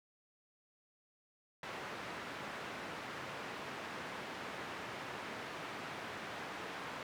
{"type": "band-pass noise", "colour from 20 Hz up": "white", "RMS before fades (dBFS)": -45, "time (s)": [1.63, 7.03], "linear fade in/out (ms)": 2, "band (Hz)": [120, 1800], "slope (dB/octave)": 12, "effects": []}